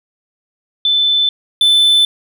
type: tone pair in turn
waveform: sine / triangle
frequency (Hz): 3520 / 3520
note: A7 / A7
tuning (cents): 0 / 0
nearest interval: unison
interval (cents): 0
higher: neither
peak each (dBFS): -10 / -6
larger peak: second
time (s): 0.85-1.29 / 1.61-2.05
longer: neither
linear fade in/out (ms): 2
effects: none